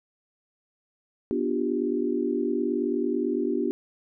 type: chord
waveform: sine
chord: G dominant seventh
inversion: first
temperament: just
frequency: 245 / 294 / 352.8 / 392 Hz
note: B3 / D4 / F4 / G4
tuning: -14 / +2 / +18 / 0 cents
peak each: -29 dBFS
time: 1.31-3.71 s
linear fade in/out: 0 ms
effects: none